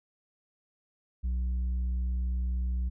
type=tone with tanh clipping; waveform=sine; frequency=61.74 Hz; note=B1; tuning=in tune; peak=-28 dBFS; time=1.23-2.9 s; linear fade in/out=20 ms; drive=4 dB; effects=none